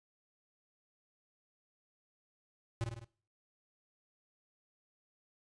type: tone with echo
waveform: square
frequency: 115.5 Hz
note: A#2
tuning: 16 cents flat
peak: -33 dBFS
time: 2.81-2.84 s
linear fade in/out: 0 ms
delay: 51 ms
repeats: 4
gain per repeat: -4 dB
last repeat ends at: 3.044 s
effects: noise-tail reverb RT60 0.4 s tail -19 dB re dry + resampled to 22050 Hz